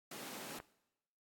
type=high-pass noise; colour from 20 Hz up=pink; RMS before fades=-48 dBFS; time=0.11-0.59 s; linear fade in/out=5 ms; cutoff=170 Hz; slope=24 dB/octave
type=clicks; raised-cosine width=0.5 ms; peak=-37 / -32 dBFS; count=2; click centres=0.588 / 0.601 s
effects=noise-tail reverb RT60 0.9 s tail -20 dB re dry + AAC 64 kbps